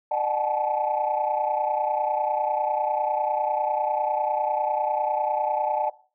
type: tone cluster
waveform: sine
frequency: 602 / 747 / 847 / 877 Hz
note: D5 / F#5 / G#5 / A5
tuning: +43 / +16 / +34 / -6 cents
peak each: -27 dBFS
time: 0.11-5.9 s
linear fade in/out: 5 ms
effects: noise-tail reverb RT60 0.4 s tail -19 dB re dry + tanh soft clip ceiling -14 dBFS